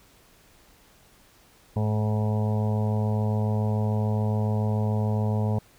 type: harmonic tone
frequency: 107 Hz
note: A2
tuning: 48 cents flat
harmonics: 1 / 2 / 4 / 5 / 6 / 7 / 8 / 9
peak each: -23 / -29 / -35 / -37 / -39 / -40 / -41 / -42 dBFS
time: 1.76-5.59 s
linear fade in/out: 5 ms
effects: pink hiss -57 dBFS RMS until 5.78 s